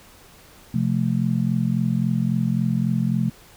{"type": "chord", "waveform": "sine", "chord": "F major", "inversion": "second", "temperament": "just", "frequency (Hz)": [130.96, 174.61, 218.3], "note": ["C3", "F3", "A3"], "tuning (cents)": [2, 0, -13], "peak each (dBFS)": -23, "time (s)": [0.74, 3.3], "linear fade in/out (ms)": 5, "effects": ["pink hiss -49 dBFS RMS until 3.56 s"]}